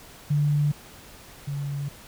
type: tone pair in turn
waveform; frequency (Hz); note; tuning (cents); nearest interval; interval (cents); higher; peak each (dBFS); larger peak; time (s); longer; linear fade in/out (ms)
sine; 146.83 / 141.77; D3 / C#3; 0 / +39; minor second; 61; first; -19 / -27; first; 0.3-0.72 / 1.47-1.89; neither; 10
effects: pink hiss -47 dBFS RMS until 2.07 s

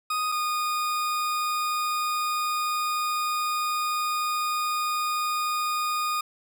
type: tone pair in turn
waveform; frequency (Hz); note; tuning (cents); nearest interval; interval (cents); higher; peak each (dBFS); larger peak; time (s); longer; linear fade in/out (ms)
40% pulse; 1244.5 / 1228.8; D#6 / D#6; 0 / -22; unison; 22; first; -24; neither; 0.1-0.32 / 0.32-6.21; second; 5
effects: none

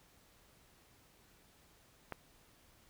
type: click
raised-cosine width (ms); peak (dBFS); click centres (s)
0.5; -25; 2.123
effects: pink hiss -66 dBFS RMS until 2.89 s

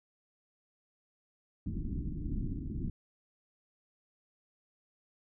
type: low-pass noise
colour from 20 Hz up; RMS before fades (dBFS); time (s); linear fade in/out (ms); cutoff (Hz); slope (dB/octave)
pink; -36; 1.66-2.9; 2; 310; 48
effects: none

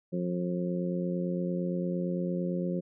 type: harmonic tone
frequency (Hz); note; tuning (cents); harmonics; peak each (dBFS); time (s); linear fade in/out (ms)
88.8; F2; +29; 2 / 3 / 4 / 5 / 6; -30 / -40 / -36 / -42 / -37; 0.12-2.81; 20
effects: none

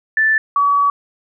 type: tone pair in turn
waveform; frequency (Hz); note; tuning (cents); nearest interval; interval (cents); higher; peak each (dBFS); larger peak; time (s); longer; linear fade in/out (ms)
sine; 1760 / 1137.2; A6 / C#6; 0 / +44; minor sixth; 756; first; -11; neither; 0.17-0.38 / 0.56-0.9; second; 2
effects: none

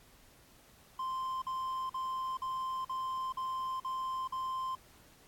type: tone bursts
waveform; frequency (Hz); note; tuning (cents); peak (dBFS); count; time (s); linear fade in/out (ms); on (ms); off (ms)
triangle; 1043; C6; -6; -32; 8; 0.99-4.752; 5; 430; 46
effects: pink hiss -61 dBFS RMS until 5.27 s + AAC 64 kbps

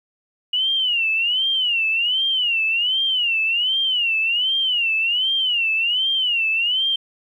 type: tone with vibrato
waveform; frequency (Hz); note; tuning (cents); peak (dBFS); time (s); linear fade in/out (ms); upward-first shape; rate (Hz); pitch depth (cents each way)
sine; 2890; F#7; -41; -17; 0.53-6.96; 5; sine; 1.3; 170
effects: 9-bit

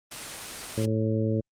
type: noise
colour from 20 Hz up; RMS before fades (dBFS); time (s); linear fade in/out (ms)
white; -35; 0.11-0.86; 10
type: harmonic tone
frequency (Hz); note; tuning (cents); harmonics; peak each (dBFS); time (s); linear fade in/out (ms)
110; A2; 0; 1 / 2 / 3 / 4 / 5; -26 / -29 / -31 / -32 / -33; 0.77-1.41; 10
effects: low-pass 9000 Hz 12 dB/octave + Opus 32 kbps

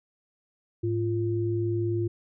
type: tone pair together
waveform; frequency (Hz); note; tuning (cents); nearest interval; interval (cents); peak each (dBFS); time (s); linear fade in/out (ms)
sine; 107.36 / 346; A2 / F4; -42 / -16; octave + minor sixth; 2026; -27; 0.83-2.08; 10
effects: none

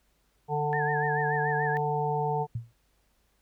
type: harmonic tone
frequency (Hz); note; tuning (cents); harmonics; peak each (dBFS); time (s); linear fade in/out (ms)
148.4; D3; +18; 1 / 3 / 5 / 6; -31 / -31 / -31 / -31; 0.48-2.47; 50
type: tone with vibrato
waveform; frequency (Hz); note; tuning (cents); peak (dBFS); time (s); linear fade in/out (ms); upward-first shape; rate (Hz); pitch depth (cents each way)
sine; 1733; A6; -27; -30; 0.73-1.77; 0; sine; 6.9; 94
type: tone with exponential decay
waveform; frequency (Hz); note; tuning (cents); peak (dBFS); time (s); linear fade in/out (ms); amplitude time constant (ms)
sine; 116.3; A#2; -4; -26; 2.55-2.73; 5; 38
effects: added 50 Hz sine -70 dBFS peak until 3.41 s + pink hiss -71 dBFS RMS until 3.41 s

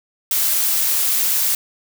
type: noise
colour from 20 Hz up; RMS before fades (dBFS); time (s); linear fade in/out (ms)
blue; -18; 0.31-1.55; 2
effects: none

